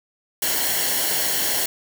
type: noise with comb filter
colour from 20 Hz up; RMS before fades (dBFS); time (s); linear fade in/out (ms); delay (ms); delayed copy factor
white; -22; 0.42-1.66; 5; 0.81; -0.6
effects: none